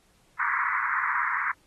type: band-pass noise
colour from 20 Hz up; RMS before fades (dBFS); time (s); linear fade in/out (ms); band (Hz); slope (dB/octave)
pink; -27; 0.39-1.52; 10; 970 to 2100; 96
effects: pink hiss -64 dBFS RMS until 1.66 s + AAC 32 kbps